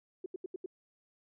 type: tone bursts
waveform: sine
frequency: 369.4 Hz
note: F#4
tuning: 3 cents flat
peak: -36 dBFS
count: 5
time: 0.24-0.661 s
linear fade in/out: 5 ms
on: 21 ms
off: 79 ms
effects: none